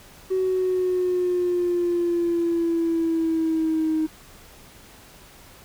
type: exponential sweep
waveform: triangle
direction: down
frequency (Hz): 376.6 to 313.2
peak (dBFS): -16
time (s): 0.3-4.07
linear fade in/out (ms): 20
effects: tanh soft clip ceiling -17 dBFS + pink hiss -48 dBFS RMS until 5.64 s